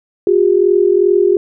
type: tone pair together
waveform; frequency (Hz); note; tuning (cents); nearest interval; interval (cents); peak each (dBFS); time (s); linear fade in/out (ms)
sine; 360 / 402.6; F#4 / G4; -47 / +46; major second; 193; -11; 0.27-1.37; 2
effects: none